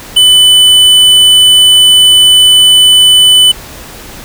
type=tone with tanh clipping; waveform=triangle; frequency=3000 Hz; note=F#7; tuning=23 cents sharp; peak=-3 dBFS; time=0.16-3.52 s; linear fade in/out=10 ms; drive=15 dB; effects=pink hiss -28 dBFS RMS until 4.24 s